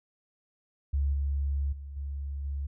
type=tone with level steps; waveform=sine; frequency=70.1 Hz; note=C#2; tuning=20 cents sharp; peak=-24 / -26 / -38 / -32 / -30 dBFS; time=0.93-2.67 s; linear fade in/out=10 ms; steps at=1.13 / 1.72 / 1.96 / 2.44 s; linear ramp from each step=10 ms; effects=none